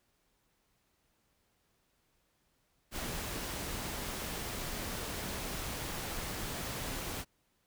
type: noise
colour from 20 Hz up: pink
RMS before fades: -39 dBFS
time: 2.91-7.25 s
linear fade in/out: 50 ms
effects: pink hiss -75 dBFS RMS until 7.66 s